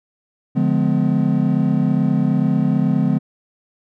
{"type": "chord", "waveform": "triangle", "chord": "D diminished seventh", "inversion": "none", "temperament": "just", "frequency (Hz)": [146.83, 176.2, 211.4, 253.7], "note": ["D3", "F3", "Ab3", "Cb4"], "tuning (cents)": [0, 16, 31, 47], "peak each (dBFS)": -18, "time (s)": [0.55, 3.19], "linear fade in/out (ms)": 20, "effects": []}